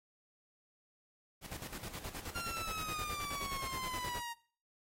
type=noise with tremolo; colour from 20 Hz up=pink; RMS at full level=-44 dBFS; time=1.41-4.22 s; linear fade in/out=50 ms; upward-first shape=square; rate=9.5 Hz; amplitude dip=65%
type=exponential sweep; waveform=sawtooth; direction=down; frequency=1400 to 932.3 Hz; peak=-36 dBFS; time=2.34-4.34 s; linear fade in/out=20 ms
effects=noise-tail reverb RT60 0.4 s tail -18 dB re dry + AAC 48 kbps

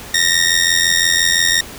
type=ring-modulated tone; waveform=15% pulse; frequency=1855 Hz; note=A#6; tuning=9 cents flat; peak=-3 dBFS; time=0.14-1.61 s; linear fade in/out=5 ms; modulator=42.9 Hz; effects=pink hiss -33 dBFS RMS until 1.78 s

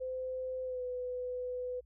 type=tone with pitch glide; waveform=sine; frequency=514 to 499.1 Hz; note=C5 to B4; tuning=-31 to +18 cents; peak=-35 dBFS; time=0-1.81 s; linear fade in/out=20 ms; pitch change=-51 cents; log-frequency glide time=0.64-0.83 s; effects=added 60 Hz sine -60 dBFS peak until 1.85 s

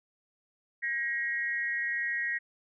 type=tone with amplitude modulation; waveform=sine; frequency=1893 Hz; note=A#6; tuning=26 cents sharp; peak=-25 dBFS; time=0.82-2.39 s; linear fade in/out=20 ms; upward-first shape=sine; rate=258 Hz; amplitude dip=80%; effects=none

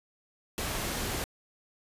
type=noise; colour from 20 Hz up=pink; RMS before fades=-33 dBFS; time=0.58-1.24 s; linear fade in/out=0 ms; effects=resampled to 32000 Hz

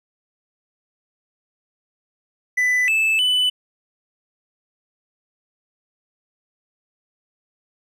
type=tone with pitch steps; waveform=triangle; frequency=1994 / 2625 / 2994 Hz; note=B6 / E7 / F#7; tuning=+16 / -8 / +20 cents; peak=-14 dBFS; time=2.57-3.5 s; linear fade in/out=10 ms; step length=310 ms; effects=none

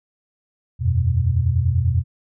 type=chord; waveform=sine; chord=E suspended second; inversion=none; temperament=equal; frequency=82.41 / 92.5 / 123.47 Hz; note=E2 / F#2 / B2; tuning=0 / 0 / 0 cents; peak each=-20 dBFS; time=0.79-2.04 s; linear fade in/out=50 ms; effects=none

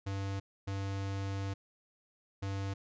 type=tone bursts at uneven times; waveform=square; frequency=98 Hz; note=G2; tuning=in tune; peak=-35 dBFS; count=3; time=0.06-0.4 / 0.67-1.54 / 2.42-2.74 s; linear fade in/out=10 ms; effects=resampled to 16000 Hz

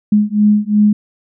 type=beating tone pair; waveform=sine; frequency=207.9 / 210.7 Hz; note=G#3 / G#3; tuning=+2 / +25 cents; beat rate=2.8 Hz; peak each=-12 dBFS; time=0.12-0.93 s; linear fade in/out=5 ms; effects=none

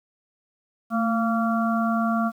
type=harmonic tone with a mistuned harmonic; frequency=229.9 Hz; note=A#3; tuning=24 cents flat; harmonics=1 / 3 / 5 / 6; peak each=-22 / -27 / -29 / -30 dBFS; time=0.9-2.32 s; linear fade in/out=50 ms; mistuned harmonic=1; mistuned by=-46 cents; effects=9-bit

